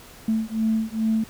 sine beating tone pair, 220 / 222.4 Hz, A3 / A3, 0 / +19 cents, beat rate 2.4 Hz, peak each -23 dBFS, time 0.28-1.24 s, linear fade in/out 5 ms, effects tanh soft clip ceiling -13 dBFS + pink hiss -46 dBFS RMS until 1.29 s

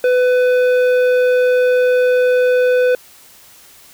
sine tone with tanh clipping, 500 Hz, B4, 21 cents sharp, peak -12 dBFS, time 0.04-2.95 s, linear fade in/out 2 ms, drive 11 dB, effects white hiss -44 dBFS RMS until 3.93 s

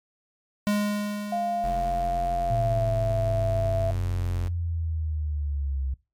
square tone with exponential decay, 206.9 Hz, G#3, 6 cents flat, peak -21 dBFS, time 0.67-2.97 s, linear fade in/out 0 ms, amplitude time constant 500 ms
sine tone with pitch glide, 696 to 664.6 Hz, F5 to E5, -6 to +14 cents, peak -24 dBFS, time 1.32-3.91 s, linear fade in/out 5 ms, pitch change -80 cents, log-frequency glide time 2.36-2.9 s
square tone, 43.61 Hz, F1, 2 cents flat, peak -30 dBFS, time 1.64-4.48 s, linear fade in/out 0 ms
sine linear sweep, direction down, 116.54 to 65.41 Hz, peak -25 dBFS, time 2.5-5.94 s, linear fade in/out 5 ms
effects noise-tail reverb RT60 0.3 s tail -22 dB re dry + MP3 96 kbps

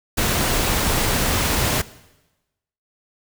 pink noise, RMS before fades -20 dBFS, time 0.17-1.82 s, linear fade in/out 10 ms, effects noise-tail reverb RT60 1.0 s tail -18 dB re dry

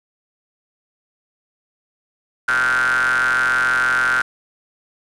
square ring-modulated tone, 62.9 Hz, B1, 32 cents sharp, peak -13 dBFS, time 2.48-4.22 s, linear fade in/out 5 ms, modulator 1470 Hz, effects resampled to 24000 Hz + 7-bit

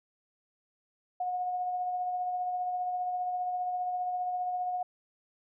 sine tone with tremolo, 725 Hz, F#5, 35 cents flat, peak -28 dBFS, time 1.2-4.83 s, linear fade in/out 5 ms, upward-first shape triangle, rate 15 Hz, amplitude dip 35%, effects none

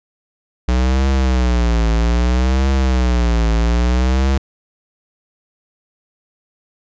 square tone with vibrato, 61.2 Hz, B1, 15 cents flat, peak -13 dBFS, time 0.68-4.38 s, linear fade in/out 5 ms, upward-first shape triangle, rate 0.62 Hz, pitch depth 170 cents each way, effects resampled to 16000 Hz

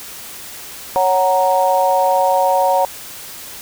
sine chord, F# major, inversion second, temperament equal with one note detuned, 554.4 / 742.6 / 932.3 Hz, C#5 / F#5 / A#5, 0 / +6 / 0 cents, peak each -16 dBFS, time 0.96-2.85 s, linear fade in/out 0 ms, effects white hiss -33 dBFS RMS until 3.61 s

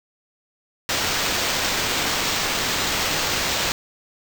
violet noise with sample-and-hold, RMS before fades -23 dBFS, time 0.89-3.72 s, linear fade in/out 0 ms, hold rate 11025 Hz, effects none

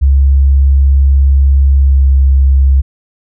sine tone with pitch glide, 68.4 to 67.42 Hz, C#2 to C#2, -23 to -48 cents, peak -4 dBFS, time 0.01-2.82 s, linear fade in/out 20 ms, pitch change -25 cents, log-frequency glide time 1.77-2.08 s, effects none

